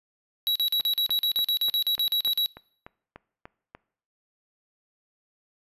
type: tone bursts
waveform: square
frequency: 3888 Hz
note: B7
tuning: 28 cents flat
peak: -22 dBFS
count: 16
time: 0.47-2.46 s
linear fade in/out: 0 ms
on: 85 ms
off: 42 ms
type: click train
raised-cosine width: 0.5 ms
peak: -26 dBFS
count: 11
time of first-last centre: 0.8-3.75 s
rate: 3.39 Hz
effects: noise-tail reverb RT60 0.6 s tail -22 dB re dry + resampled to 32000 Hz